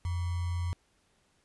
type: tone with sample-and-hold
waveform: sine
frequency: 87.3 Hz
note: F2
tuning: in tune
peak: -29 dBFS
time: 0.05-0.73 s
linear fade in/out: 0 ms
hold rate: 1050 Hz
effects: pink hiss -70 dBFS RMS until 1.44 s + resampled to 24000 Hz